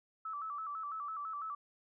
sine tone with vibrato, 1230 Hz, D#6, 20 cents flat, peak -38 dBFS, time 0.25-1.55 s, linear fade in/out 5 ms, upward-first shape square, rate 6 Hz, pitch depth 100 cents each way, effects none

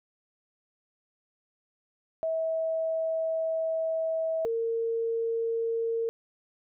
sine tone pair in turn, 647 / 457.5 Hz, E5 / A#4, -32 / -32 cents, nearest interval tritone, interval 600 cents, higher first, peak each -26 dBFS, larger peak neither, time 2.23-4.45 / 4.45-6.09 s, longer first, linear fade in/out 0 ms, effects none

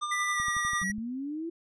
square tone with tremolo, 1200 Hz, D6, 37 cents sharp, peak -29 dBFS, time 0.01-0.84 s, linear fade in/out 20 ms, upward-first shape sine, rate 11 Hz, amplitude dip 45%
square tone with pitch glide, 1975.5 to 1921.5 Hz, B6 to B6, 0 to -48 cents, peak -30 dBFS, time 0.11-0.92 s, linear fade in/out 10 ms, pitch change -48 cents, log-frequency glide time 0.33-0.42 s
click train, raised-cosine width 5 ms, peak -32 dBFS, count 8, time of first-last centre 0.4-0.983 s, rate 12 Hz
sine linear sweep, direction up, 180.7 to 340.6 Hz, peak -32 dBFS, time 0.82-1.5 s, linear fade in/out 10 ms
effects resampled to 22050 Hz

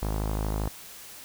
sawtooth tone with low-pass filter, 52.7 Hz, G#1, 26 cents sharp, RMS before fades -29 dBFS, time 0.02-0.68 s, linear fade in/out 0 ms, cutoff 1000 Hz, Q 1.5, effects white hiss -45 dBFS RMS until 1.24 s

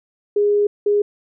sine tone bursts at uneven times, 411.9 Hz, G#4, 14 cents flat, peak -13 dBFS, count 2, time 0.36-0.67 / 0.86-1.02 s, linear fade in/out 5 ms, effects none

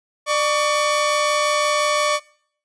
sawtooth tone pair together, 597 / 1128.3 Hz, D5 / C#6, +28 / +30 cents, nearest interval major seventh, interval 1102 cents, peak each -16 dBFS, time 0.26-2.2 s, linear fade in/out 50 ms, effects noise-tail reverb RT60 0.6 s tail -22 dB re dry + resampled to 22050 Hz

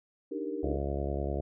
sine chord, Eb major seventh, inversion third, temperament equal, 293.7 / 311.1 / 392 / 466.2 Hz, D4 / Eb4 / G4 / Bb4, 0 / 0 / 0 / 0 cents, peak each -38 dBFS, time 0.31-0.77 s, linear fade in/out 10 ms
harmonic tone, 70.1 Hz, C#2, 20 cents sharp, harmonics 1 / 2 / 3 / 4 / 5 / 6 / 7 / 8 / 9 / 10, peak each -33 / -39 / -42 / -43 / -39 / -40 / -44 / -41 / -41 / -44 dBFS, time 0.63-1.41 s, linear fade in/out 5 ms
effects none

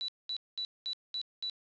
sine tone bursts, 3951 Hz, B7, in tune, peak -33 dBFS, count 6, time 0.01-1.498 s, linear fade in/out 0 ms, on 73 ms, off 210 ms, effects resampled to 16000 Hz + 10-bit

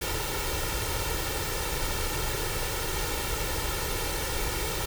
pink noise with comb filter, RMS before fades -30 dBFS, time 0.01-4.86 s, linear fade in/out 10 ms, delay 2.2 ms, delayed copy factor +0.7, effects none

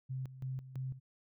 sine tone with tremolo, 130.81 Hz, C3, in tune, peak -36 dBFS, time 0.09-1 s, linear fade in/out 20 ms, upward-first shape square, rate 3 Hz, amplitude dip 75%, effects none

